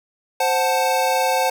square chord, F# diminished, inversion second, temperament equal, 523.3 / 740 / 880 Hz, C5 / F#5 / A5, 0 / 0 / 0 cents, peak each -22 dBFS, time 0.4-1.5 s, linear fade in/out 5 ms, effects none

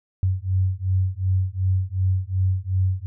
sine beating tone pair, 92.5 / 95.2 Hz, F#2 / F#2, 0 / +50 cents, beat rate 2.7 Hz, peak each -22 dBFS, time 0.23-3.06 s, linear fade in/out 0 ms, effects none

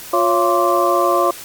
sine tone cluster, 353.4 / 554 / 682 / 1051 / 1164 Hz, F4 / C#5 / F5 / C6 / D6, +21 / -1 / -41 / +7 / -16 cents, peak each -19 dBFS, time 0.13-1.31 s, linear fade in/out 5 ms, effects white hiss -34 dBFS RMS until 1.44 s + Opus 48 kbps

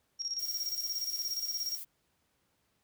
sine tone with tremolo, 5590 Hz, F8, 1 cent sharp, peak -31 dBFS, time 0.19-1.78 s, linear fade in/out 20 ms, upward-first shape square, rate 17 Hz, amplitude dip 65%
violet noise, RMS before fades -43 dBFS, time 0.38-1.85 s, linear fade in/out 20 ms
effects pink hiss -75 dBFS RMS until 2.83 s + high-pass 60 Hz 12 dB/octave

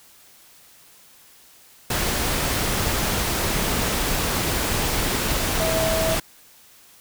sine tone in noise, 647 Hz, E5, 32 cents flat, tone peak -22 dBFS, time 5.6-6.15 s, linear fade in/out 5 ms, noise pink, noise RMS -23 dBFS, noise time 1.9-6.2 s, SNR -2 dB, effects white hiss -51 dBFS RMS until 7 s

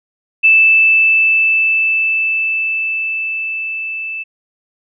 sine tone with level ramp, 2637 Hz, E7, in tune, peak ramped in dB -5 to -21 dBFS, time 0.43-4.24 s, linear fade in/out 20 ms, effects none

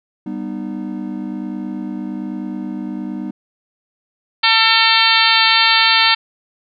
triangle chord, G augmented, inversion none, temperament just, 196 / 245 / 306.2 Hz, G3 / B3 / D#4, 0 / -14 / -28 cents, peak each -25 dBFS, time 0.26-3.31 s, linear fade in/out 5 ms
harmonic tone, 449.7 Hz, A4, 38 cents sharp, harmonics 2 / 3 / 4 / 5 / 6 / 7 / 8 / 9 / 10, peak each -19 / -19 / -19 / -19 / -19 / -19 / -19 / -19 / -19 dBFS, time 4.43-6.15 s, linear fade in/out 10 ms
effects none

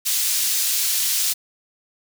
pink high-pass noise, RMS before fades -21 dBFS, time 0.05-1.34 s, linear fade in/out 20 ms, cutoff 4600 Hz, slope 12 dB/octave, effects none

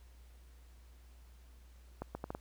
accelerating click train, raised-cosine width 1 ms, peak -25 dBFS, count 5, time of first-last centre 2.02-2.349 s, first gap 130 ms, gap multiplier 0.7, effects added 60 Hz sine -55 dBFS peak until 2.4 s + pink hiss -68 dBFS RMS until 2.4 s

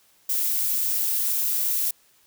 violet noise, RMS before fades -24 dBFS, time 0.29-1.91 s, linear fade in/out 5 ms, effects white hiss -60 dBFS RMS until 2.26 s

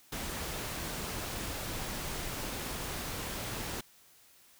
pink noise, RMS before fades -38 dBFS, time 0.12-3.81 s, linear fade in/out 5 ms, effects white hiss -61 dBFS RMS until 4.59 s

